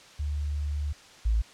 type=tone pair in turn; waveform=sine; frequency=73.42 / 55.04 Hz; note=D2 / A1; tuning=0 / +1 cents; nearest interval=perfect fourth; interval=499 cents; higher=first; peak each=-27 / -21 dBFS; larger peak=second; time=0.19-0.93 / 1.25-1.42 s; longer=first; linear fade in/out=10 ms; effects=white hiss -51 dBFS RMS until 1.53 s + low-pass 6000 Hz 12 dB/octave